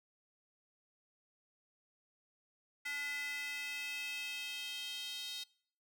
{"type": "tone with high-pass filter sweep", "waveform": "square", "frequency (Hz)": 287.8, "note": "D4", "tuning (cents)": -35, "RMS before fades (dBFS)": -42, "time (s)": [2.85, 5.44], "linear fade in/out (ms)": 10, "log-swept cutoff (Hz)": [1900, 3600], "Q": 4.4, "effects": ["noise-tail reverb RT60 0.6 s tail -24 dB re dry"]}